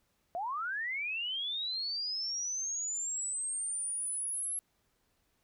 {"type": "linear sweep", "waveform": "sine", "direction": "up", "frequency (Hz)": [659.3, 11175], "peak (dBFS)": -33, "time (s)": [0.35, 4.59], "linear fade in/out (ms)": 0, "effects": ["pink hiss -75 dBFS RMS until 5.43 s"]}